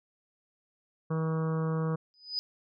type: harmonic tone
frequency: 160.1 Hz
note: D#3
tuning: 50 cents sharp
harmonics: 1 / 2 / 3 / 4 / 5 / 6 / 7 / 8 / 9 / 10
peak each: -28 / -42 / -35 / -48 / -50 / -47 / -42 / -47 / -50 / -56 dBFS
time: 1.1-1.96 s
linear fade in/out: 10 ms
type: tone with exponential growth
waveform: sine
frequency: 4985 Hz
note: D#8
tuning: 2 cents sharp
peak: -26 dBFS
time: 2.14-2.39 s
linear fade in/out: 0 ms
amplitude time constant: 54 ms
effects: none